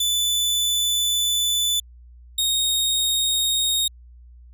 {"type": "tone pair in turn", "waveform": "sawtooth", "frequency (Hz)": [3493, 3729], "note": ["A7", "A#7"], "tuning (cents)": [-13, 0], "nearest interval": "minor second", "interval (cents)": 113, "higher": "second", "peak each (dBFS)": [-16, -16], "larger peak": "neither", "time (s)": [[0, 1.8], [2.38, 3.88]], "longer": "first", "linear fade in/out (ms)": 5, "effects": ["added 60 Hz sine -43 dBFS peak until 4.53 s"]}